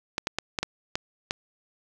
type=clicks; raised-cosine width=0.2 ms; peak=-9 dBFS; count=7; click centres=0.181 / 0.271 / 0.386 / 0.588 / 0.63 / 0.955 / 1.309 s; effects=none